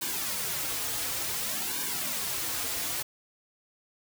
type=noise with flanger; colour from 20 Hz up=white; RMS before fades=-32 dBFS; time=0.01-3.03 s; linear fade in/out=10 ms; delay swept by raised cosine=1.5 to 5.3 ms; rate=0.56 Hz; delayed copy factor=-0.75; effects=none